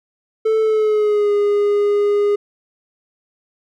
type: tone with pitch glide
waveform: triangle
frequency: 440 to 410.5 Hz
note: A4 to G#4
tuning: 0 to -20 cents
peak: -11 dBFS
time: 0.45-2.36 s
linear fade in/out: 10 ms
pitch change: -120 cents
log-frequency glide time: 0.6-1.32 s
effects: none